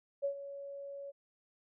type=tone with ADSR envelope; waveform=sine; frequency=560 Hz; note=C#5; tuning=18 cents sharp; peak=-29 dBFS; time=0.22-1.12 s; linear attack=26 ms; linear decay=93 ms; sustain=-13 dB; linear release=26 ms; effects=none